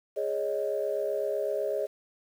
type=chord; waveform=sine; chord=Ab suspended fourth; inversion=none; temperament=equal; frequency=415.3 / 554.4 / 622.3 Hz; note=Ab4 / Db5 / Eb5; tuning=0 / 0 / 0 cents; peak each=-31 dBFS; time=0.16-1.87 s; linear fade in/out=20 ms; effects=tanh soft clip ceiling -18 dBFS + 9-bit